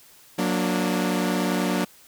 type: chord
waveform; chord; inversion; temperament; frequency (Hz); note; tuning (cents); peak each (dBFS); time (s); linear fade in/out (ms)
sawtooth; Gb augmented; none; equal with one note detuned; 183.08 / 233.1 / 293.7; Gb3 / Bb3 / D4; -18 / 0 / 0; -21 / -23 / -23; 0.38-1.85; 10
effects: white hiss -52 dBFS RMS until 2.07 s